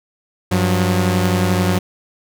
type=tone pair together; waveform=sawtooth; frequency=95.9 / 180.4 Hz; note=G2 / F#3; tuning=-37 / -44 cents; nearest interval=major seventh; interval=1093 cents; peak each=-13 dBFS; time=0.51-1.79 s; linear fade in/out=10 ms; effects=none